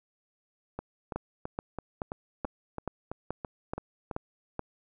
two click trains, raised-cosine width 1 ms, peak -18 / -21 dBFS, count 9 / 11, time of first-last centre 1.16-4.593 / 0.79-4.112 s, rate 2.33 / 3.01 Hz, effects none

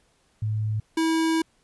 sine / square tone pair in turn, 107.7 / 324 Hz, A2 / E4, -37 / -30 cents, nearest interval octave + perfect fifth, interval 1907 cents, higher second, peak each -23 / -21 dBFS, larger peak second, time 0.42-0.8 / 0.97-1.42 s, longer second, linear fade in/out 5 ms, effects pink hiss -65 dBFS RMS until 1.63 s + resampled to 24000 Hz

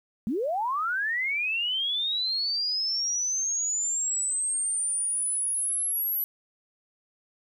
sine linear sweep, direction up, 191.9 to 11840 Hz, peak -25 dBFS, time 0.27-6.24 s, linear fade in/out 0 ms, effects 10-bit

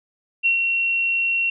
sine tone with ADSR envelope, 2731 Hz, F7, 39 cents flat, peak -14 dBFS, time 0.43-1.5 s, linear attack 29 ms, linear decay 110 ms, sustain -4 dB, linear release 4 ms, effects none

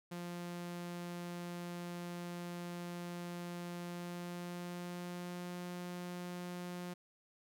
sawtooth tone with pitch glide, 174.61 to 177.46 Hz, F3 to F3, 0 to +28 cents, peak -38 dBFS, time 0.11-6.94 s, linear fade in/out 10 ms, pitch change +28 cents, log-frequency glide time 3.85-5.59 s, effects none

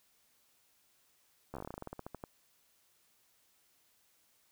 slowing click train, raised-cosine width 1 ms, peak -28 dBFS, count 18, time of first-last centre 1.54-2.239 s, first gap 13 ms, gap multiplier 1.13, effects white hiss -71 dBFS RMS until 4.51 s

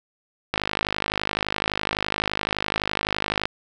click train, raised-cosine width 0.3 ms, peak -6 dBFS, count 152, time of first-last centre 0.54-3.455 s, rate 51.8 Hz, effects none

